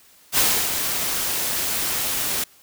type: noise with ADSR envelope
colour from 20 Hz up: white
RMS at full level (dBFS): -17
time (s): 0.32-2.44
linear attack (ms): 58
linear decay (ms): 300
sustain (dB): -7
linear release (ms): 5
effects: white hiss -53 dBFS RMS until 2.62 s